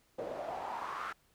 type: noise with band-pass filter sweep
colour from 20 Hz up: pink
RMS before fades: -40 dBFS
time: 0.18-1.13 s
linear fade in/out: 10 ms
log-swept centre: 500 to 1400 Hz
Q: 4.5
effects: pink hiss -70 dBFS RMS until 1.34 s